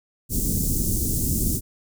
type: band-stop noise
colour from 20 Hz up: pink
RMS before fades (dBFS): -23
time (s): 0.29-1.61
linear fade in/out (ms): 50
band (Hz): 310 to 7000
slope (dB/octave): 24
effects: none